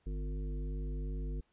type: harmonic tone with a mistuned harmonic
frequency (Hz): 50.1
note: G1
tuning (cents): +38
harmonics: 1 / 3 / 5 / 7 / 9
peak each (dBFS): -35 / -45 / -49 / -52 / -54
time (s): 0.06-1.41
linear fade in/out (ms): 10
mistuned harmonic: 5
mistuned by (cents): +20
effects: pink hiss -75 dBFS RMS until 1.52 s + resampled to 8000 Hz